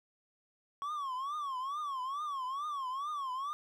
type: tone with vibrato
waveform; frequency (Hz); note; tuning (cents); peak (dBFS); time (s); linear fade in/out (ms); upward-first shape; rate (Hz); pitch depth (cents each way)
triangle; 1108.7; C#6; 0; -33; 0.82-3.53; 0; triangle; 2.3; 190
effects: none